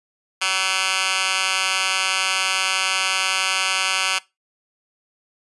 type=tone with high-pass filter; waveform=10% pulse; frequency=189.2 Hz; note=F#3; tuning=39 cents sharp; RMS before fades=-21 dBFS; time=0.41-4.19 s; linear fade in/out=10 ms; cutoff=1900 Hz; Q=1.6; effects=noise-tail reverb RT60 0.2 s tail -19 dB re dry + resampled to 24000 Hz